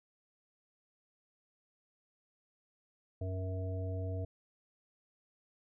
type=harmonic tone; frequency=93.5 Hz; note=F#2; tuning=19 cents sharp; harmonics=1 / 3 / 5 / 7; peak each=-35 / -47 / -46 / -46 dBFS; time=3.21-4.25 s; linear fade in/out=5 ms; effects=none